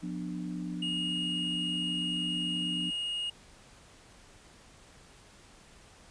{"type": "chord", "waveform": "sine", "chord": "B diminished", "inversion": "second", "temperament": "just", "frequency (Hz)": [177.8, 246.9, 296.3], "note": ["F3", "B3", "D4"], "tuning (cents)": [31, 0, 15], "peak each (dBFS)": [-36, -41, -39], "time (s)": [0.02, 2.91], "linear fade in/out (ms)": 20}
{"type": "tone", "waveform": "triangle", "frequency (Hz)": 2864, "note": "F7", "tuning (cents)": 43, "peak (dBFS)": -30, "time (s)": [0.82, 3.3], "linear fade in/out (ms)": 5}
{"effects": ["pink hiss -56 dBFS RMS until 6.1 s", "resampled to 22050 Hz"]}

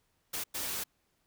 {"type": "noise bursts at uneven times", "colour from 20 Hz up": "white", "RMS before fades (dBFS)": -36, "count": 2, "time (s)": [[0.33, 0.44], [0.54, 0.84]], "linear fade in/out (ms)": 10, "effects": ["pink hiss -75 dBFS RMS until 1.26 s"]}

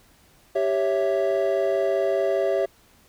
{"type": "chord", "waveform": "triangle", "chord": "C# diminished", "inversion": "second", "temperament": "equal", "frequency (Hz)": [392, 554.4, 659.3], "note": ["G4", "C#5", "E5"], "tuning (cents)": [0, 0, 0], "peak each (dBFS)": -22, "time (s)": [0.55, 2.66], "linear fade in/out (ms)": 10, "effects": ["tanh soft clip ceiling -10 dBFS", "pink hiss -57 dBFS RMS until 3.08 s"]}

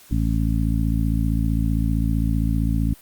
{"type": "harmonic tone", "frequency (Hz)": 55.4, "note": "A1", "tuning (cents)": 13, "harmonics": [1, 2, 3, 4, 5], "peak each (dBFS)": [-21, -24, -26, -27, -28], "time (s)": [0.11, 2.94], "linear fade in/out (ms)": 5, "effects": ["white hiss -49 dBFS RMS until 3.01 s", "Opus 48 kbps"]}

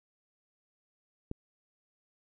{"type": "click", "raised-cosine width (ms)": 3, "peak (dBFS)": -23, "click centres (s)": 1.314, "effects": []}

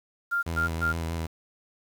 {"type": "tone bursts", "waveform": "sine", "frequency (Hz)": 1396.9, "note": "F6", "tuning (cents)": 0, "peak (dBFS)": -23, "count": 3, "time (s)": [0.31, 0.93], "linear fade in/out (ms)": 20, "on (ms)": 120, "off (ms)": 130}
{"type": "tone with vibrato", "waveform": "sawtooth", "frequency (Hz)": 82.41, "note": "E2", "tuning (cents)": 0, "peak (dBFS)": -25, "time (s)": [0.46, 1.27], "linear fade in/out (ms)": 10, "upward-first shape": "square", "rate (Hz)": 6.3, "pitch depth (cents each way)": 24}
{"effects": ["8-bit"]}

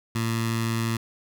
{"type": "tone with notch filter", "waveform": "15% pulse", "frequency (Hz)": 114, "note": "A#2", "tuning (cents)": -38, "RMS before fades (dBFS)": -26, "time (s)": [0.15, 0.97], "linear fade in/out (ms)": 5, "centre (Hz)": 500, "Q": 0.7, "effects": []}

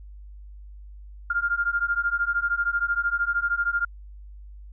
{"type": "beating tone pair", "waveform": "sine", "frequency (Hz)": [1397, 1410], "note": ["F6", "F6"], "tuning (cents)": [0, 16], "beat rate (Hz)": 13, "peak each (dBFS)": -25, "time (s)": [1.3, 3.85], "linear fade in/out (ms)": 5, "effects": ["added 50 Hz sine -40 dBFS peak until 4.72 s"]}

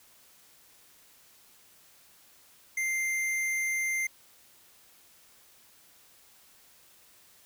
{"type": "tone with hard clipping", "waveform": "sine", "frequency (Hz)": 2093, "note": "C7", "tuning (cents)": 0, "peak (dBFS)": -29, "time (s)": [2.77, 4.07], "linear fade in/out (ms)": 5, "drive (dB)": 14, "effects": ["white hiss -59 dBFS RMS until 7.45 s"]}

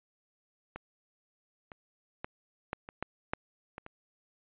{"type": "clicks", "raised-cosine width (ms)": 0.5, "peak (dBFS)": [-25, -30, -21, -18, -28, -18, -15, -26, -29], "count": 9, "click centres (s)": [0.76, 1.718, 2.245, 2.731, 2.889, 3.026, 3.335, 3.781, 3.864], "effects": ["resampled to 8000 Hz"]}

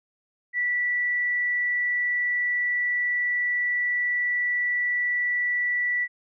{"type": "tone", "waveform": "sine", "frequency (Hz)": 1959, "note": "B6", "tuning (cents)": -15, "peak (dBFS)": -22, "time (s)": [0.53, 6.08], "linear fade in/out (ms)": 50, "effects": []}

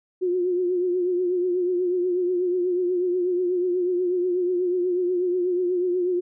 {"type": "tone with vibrato", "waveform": "sine", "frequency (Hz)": 359.5, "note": "F#4", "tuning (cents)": -50, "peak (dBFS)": -20, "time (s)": [0.21, 6.21], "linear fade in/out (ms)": 20, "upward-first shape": "triangle", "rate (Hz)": 8.2, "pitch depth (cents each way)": 60, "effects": []}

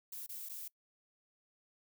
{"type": "noise with dropouts", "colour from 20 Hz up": "violet", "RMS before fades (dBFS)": -45, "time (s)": [0.12, 0.68], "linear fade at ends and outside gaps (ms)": 5, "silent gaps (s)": [[0.264, 0.291], [0.489, 0.494]], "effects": ["noise-tail reverb RT60 0.1 s tail -23 dB re dry"]}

